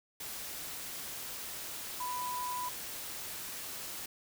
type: tone in noise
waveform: sine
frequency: 992 Hz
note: B5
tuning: 7 cents sharp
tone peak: -35 dBFS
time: 2-2.69 s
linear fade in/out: 5 ms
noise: white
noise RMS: -42 dBFS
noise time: 0.2-4.06 s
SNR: +4 dB
effects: none